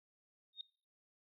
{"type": "tone with exponential growth", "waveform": "sine", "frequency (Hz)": 3700, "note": "A#7", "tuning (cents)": -14, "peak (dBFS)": -38, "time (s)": [0.53, 0.61], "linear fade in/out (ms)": 2, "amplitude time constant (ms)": 16, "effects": ["noise-tail reverb RT60 0.4 s tail -22 dB re dry"]}